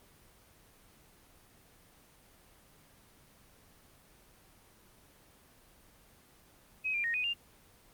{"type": "tone with pitch steps", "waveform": "sine", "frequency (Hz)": [2536, 2386, 1861, 2489, 2797], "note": ["D#7", "D7", "A#6", "D#7", "F7"], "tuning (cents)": [32, 27, -3, 0, 2], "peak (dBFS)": -30, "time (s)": [6.84, 7.34], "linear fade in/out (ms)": 20, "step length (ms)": 100, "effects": ["pink hiss -61 dBFS RMS until 7.93 s", "Opus 24 kbps"]}